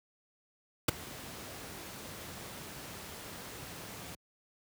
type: noise with ADSR envelope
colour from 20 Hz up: pink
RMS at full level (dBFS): -23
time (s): 0.88-4.15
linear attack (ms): 6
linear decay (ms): 12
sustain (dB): -22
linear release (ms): 4
effects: high-pass 80 Hz 12 dB/octave